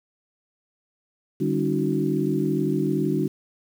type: tone cluster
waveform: sine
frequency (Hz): 150.3 / 197.2 / 280.1 / 317.8 / 370.6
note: D3 / G3 / C#4 / D#4 / F#4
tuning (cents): +40 / +11 / +18 / +37 / +3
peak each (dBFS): -27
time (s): 1.4-3.28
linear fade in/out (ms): 10
effects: 8-bit